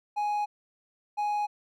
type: tone pair in turn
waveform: triangle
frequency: 832 / 832 Hz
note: G#5 / G#5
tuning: +3 / +3 cents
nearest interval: unison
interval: 0 cents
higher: neither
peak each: -24 dBFS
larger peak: neither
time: 0.16-0.46 / 1.17-1.47 s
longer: neither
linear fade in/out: 20 ms
effects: none